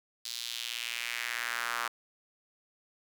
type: tone with high-pass filter sweep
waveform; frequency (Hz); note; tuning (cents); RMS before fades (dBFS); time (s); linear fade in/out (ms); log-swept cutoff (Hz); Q
sawtooth; 118.4; A#2; +27; -36; 0.25-1.88; 5; 4300 to 1200; 2.4
effects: none